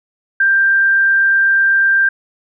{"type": "tone", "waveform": "sine", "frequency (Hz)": 1582, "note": "G6", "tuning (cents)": 15, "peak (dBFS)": -9, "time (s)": [0.4, 2.09], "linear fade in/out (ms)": 5, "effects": []}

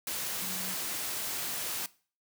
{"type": "tone in noise", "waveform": "sine", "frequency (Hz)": 185, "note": "F#3", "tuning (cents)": 0, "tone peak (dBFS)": -42, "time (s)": [0.42, 0.74], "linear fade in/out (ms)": 2, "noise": "white", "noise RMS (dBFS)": -35, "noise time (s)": [0.07, 1.86], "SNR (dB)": -10, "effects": ["noise-tail reverb RT60 0.4 s tail -20 dB re dry", "high-pass 100 Hz 12 dB/octave"]}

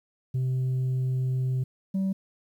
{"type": "tone pair in turn", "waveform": "sine", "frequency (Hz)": [129.1, 192.12], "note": ["C3", "G3"], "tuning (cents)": [-23, -35], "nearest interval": "perfect fifth", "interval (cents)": 688, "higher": "second", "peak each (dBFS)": -21, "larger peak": "neither", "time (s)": [[0.34, 1.64], [1.94, 2.13]], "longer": "first", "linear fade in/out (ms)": 10, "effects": ["tanh soft clip ceiling -23 dBFS", "10-bit"]}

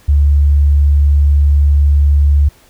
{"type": "tone", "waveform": "sine", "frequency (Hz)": 72, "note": "D2", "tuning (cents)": -34, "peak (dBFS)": -6, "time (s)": [0.08, 2.49], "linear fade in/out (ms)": 10, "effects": ["pink hiss -47 dBFS RMS until 2.69 s"]}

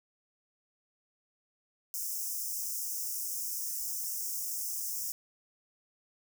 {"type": "high-pass noise", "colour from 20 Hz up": "white", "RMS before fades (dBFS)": -36, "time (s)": [1.94, 5.12], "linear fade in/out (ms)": 0, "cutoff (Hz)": 5200, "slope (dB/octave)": 96, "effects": []}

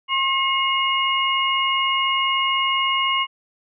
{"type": "tone cluster", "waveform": "sine", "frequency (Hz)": [1073, 2157, 2863], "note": ["C6", "C#7", "F7"], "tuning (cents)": [43, -48, 42], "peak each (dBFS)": [-21, -24, -22], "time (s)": [0.08, 3.27], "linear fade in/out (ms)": 50, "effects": []}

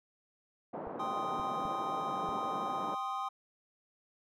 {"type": "band-pass noise", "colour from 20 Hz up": "white", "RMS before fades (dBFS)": -41, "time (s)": [0.73, 2.95], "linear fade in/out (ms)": 10, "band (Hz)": [160, 910], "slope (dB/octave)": 24}
{"type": "clicks", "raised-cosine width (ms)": 5, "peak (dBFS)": -37, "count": 4, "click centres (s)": [0.872, 1.397, 1.653, 2.29]}
{"type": "chord", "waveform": "triangle", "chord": "C minor", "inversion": "second", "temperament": "equal", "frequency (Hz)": [784, 1046.5, 1244.5], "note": ["G5", "C6", "Eb6"], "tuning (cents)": [0, 0, 0], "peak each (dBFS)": [-37, -37, -36], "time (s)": [0.99, 3.29], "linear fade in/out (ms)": 10}
{"effects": []}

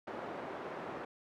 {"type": "band-pass noise", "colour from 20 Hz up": "pink", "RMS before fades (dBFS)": -43, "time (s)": [0.07, 1.05], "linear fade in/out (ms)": 5, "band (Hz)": [310, 1200], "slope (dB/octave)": 12, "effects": []}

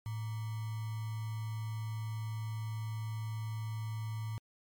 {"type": "tone with sample-and-hold", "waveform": "sine", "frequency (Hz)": 110, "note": "A2", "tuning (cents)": 0, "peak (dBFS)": -35, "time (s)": [0.06, 4.38], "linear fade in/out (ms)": 0, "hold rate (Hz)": 1050, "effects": ["MP3 96 kbps"]}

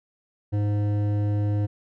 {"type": "tone with hard clipping", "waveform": "triangle", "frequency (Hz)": 103.4, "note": "G#2", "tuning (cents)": -7, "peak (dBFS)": -23, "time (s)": [0.52, 1.67], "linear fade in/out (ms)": 20, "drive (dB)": 15, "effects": []}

